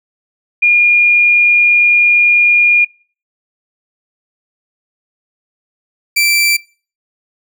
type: tone pair in turn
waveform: sine / sawtooth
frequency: 2423 / 2340 Hz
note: D#7 / D7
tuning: -47 / -7 cents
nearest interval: minor second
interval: 60 cents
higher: first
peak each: -6 dBFS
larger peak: neither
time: 0.62-2.85 / 6.16-6.57 s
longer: first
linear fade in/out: 10 ms
effects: noise-tail reverb RT60 0.4 s tail -23 dB re dry